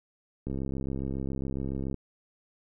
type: click train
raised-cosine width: 3 ms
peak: -21 dBFS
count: 100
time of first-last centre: 0.47-1.943 s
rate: 67.2 Hz
effects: none